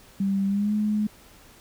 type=tone with pitch glide; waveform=sine; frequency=196 to 211.3 Hz; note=G3 to G#3; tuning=0 to +30 cents; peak=-21 dBFS; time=0.2-1.07 s; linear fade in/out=5 ms; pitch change=+130 cents; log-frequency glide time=0.47-0.73 s; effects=pink hiss -52 dBFS RMS until 1.6 s